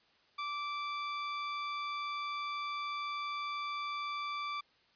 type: tone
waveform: sawtooth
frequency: 1167 Hz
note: D6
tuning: 11 cents flat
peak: -32 dBFS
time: 0.38-4.61 s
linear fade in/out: 10 ms
effects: white hiss -68 dBFS RMS until 4.95 s + resampled to 11025 Hz